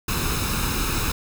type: noise with comb filter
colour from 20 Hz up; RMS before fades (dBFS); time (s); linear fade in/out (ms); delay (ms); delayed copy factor
pink; -24; 0.08-1.12; 5; 0.77; +0.65
effects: none